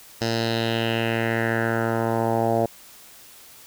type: tone with low-pass filter sweep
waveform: 10% pulse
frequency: 114.5 Hz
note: A#2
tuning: 31 cents flat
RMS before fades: -23 dBFS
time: 0.21-2.66 s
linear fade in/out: 5 ms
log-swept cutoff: 5300 to 670 Hz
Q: 3.2
effects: white hiss -47 dBFS RMS until 3.66 s